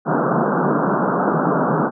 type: band-pass noise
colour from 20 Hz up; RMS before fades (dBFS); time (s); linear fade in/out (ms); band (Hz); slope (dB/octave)
pink; -18; 0.05-1.91; 50; 140 to 1500; 96
effects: none